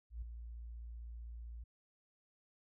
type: tone with ADSR envelope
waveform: sine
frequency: 57.8 Hz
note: A#1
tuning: 14 cents flat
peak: -38 dBFS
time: 0.1-1.64 s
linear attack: 120 ms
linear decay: 6 ms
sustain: -7 dB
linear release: 8 ms
effects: none